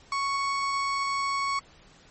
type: tone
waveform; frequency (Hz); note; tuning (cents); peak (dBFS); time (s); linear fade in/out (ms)
35% pulse; 1110; C#6; +2; -24; 0.12-1.59; 2
effects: pink hiss -55 dBFS RMS until 2.1 s + MP3 32 kbps